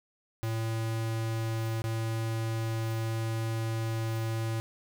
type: tone with dropouts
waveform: square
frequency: 112.6 Hz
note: A2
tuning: 40 cents sharp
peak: -30 dBFS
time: 0.43-4.6 s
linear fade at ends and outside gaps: 0 ms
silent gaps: 1.819-1.841 s
effects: none